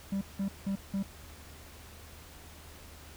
triangle tone bursts, 196 Hz, G3, in tune, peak -27 dBFS, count 4, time 0.12-1.028 s, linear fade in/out 5 ms, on 92 ms, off 180 ms, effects added 77 Hz sine -52 dBFS peak until 3.16 s + pink hiss -52 dBFS RMS until 3.16 s

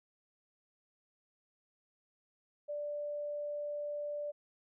sine tone, 587.3 Hz, D5, in tune, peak -36 dBFS, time 2.68-4.32 s, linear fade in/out 20 ms, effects none

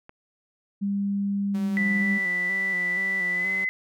click, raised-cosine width 0.5 ms, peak -29 dBFS, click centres 0.094 s
sine tone, 200 Hz, G3, 35 cents sharp, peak -23 dBFS, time 0.81-2.19 s, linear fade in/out 20 ms
sawtooth tone with vibrato, 185 Hz, F#3, in tune, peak -33 dBFS, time 1.54-3.65 s, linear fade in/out 10 ms, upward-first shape square, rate 2.1 Hz, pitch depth 53 cents each way
sine tone with pitch glide, 1978 to 2032 Hz, B6 to B6, +2 to +49 cents, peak -23 dBFS, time 1.77-3.69 s, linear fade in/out 0 ms, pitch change +47 cents, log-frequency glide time 3.31-3.49 s
effects none

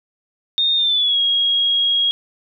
sine tone with pitch glide, 3669 to 3288 Hz, A#7 to G#7, -28 to -18 cents, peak -14 dBFS, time 0.58-2.11 s, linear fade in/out 0 ms, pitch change -190 cents, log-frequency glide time 0.76-1.19 s, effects none

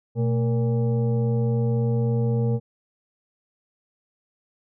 sine tone with frequency modulation, 121.2 Hz, B2, 32 cents flat, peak -19 dBFS, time 0.15-2.6 s, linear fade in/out 50 ms, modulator 346 Hz, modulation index 0.8, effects none

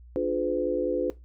sine chord, D diminished seventh, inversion none, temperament just, 293.7 / 352.4 / 422.9 / 507.5 Hz, D4 / F4 / Ab4 / Cb5, 0 / +16 / +31 / +47 cents, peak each -30 / -29 / -31 / -28 dBFS, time 0.16-1.1 s, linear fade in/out 0 ms, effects noise-tail reverb RT60 0.2 s tail -17 dB re dry + added 60 Hz sine -46 dBFS peak until 1.24 s

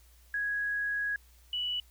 sine tone pair in turn, 1661.2 / 2954 Hz, G#6 / F#7, 0 / -3 cents, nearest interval minor seventh, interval 997 cents, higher second, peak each -29 / -30 dBFS, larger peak first, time 0.34-1.16 / 1.53-1.8 s, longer first, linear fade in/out 2 ms, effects added 60 Hz sine -57 dBFS peak until 1.9 s + white hiss -64 dBFS RMS until 1.9 s

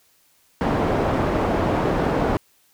white low-pass noise, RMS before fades -21 dBFS, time 0.61-2.37 s, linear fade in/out 0 ms, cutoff 660 Hz, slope 12 dB/octave, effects white hiss -60 dBFS RMS until 2.73 s

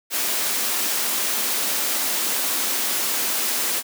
white high-pass noise, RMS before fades -23 dBFS, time 0.1-3.83 s, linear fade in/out 50 ms, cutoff 200 Hz, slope 48 dB/octave, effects none

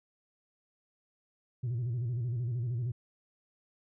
sine tone with vibrato, 120 Hz, B2, 49 cents flat, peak -28 dBFS, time 1.63-2.92 s, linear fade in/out 10 ms, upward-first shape square, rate 13 Hz, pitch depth 89 cents each way, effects tanh soft clip ceiling -29 dBFS

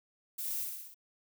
violet noise with echo, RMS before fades -38 dBFS, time 0.38-0.64 s, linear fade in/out 10 ms, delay 61 ms, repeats 5, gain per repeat -3 dB, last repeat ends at 0.945 s, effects none

